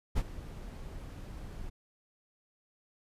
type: noise with ADSR envelope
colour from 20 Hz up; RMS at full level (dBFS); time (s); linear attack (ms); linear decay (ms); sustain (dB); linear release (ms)
brown; -27; 0.15-1.7; 25; 49; -16; 13
effects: resampled to 32000 Hz